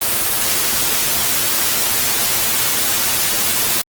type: noise with comb filter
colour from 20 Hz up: white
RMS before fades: -17 dBFS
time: 0.01-3.82 s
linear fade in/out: 10 ms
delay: 8.7 ms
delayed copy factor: +0.75
effects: Opus 24 kbps